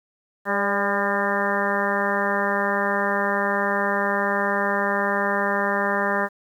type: harmonic tone with a mistuned harmonic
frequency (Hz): 201.3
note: G3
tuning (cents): +46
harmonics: 1 / 2 / 3 / 4 / 5 / 6 / 7 / 8 / 9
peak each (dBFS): -29 / -29 / -27 / -30 / -28 / -30 / -32 / -29 / -27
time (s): 0.45-6.29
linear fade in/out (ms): 50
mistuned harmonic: 3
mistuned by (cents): -30
effects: 9-bit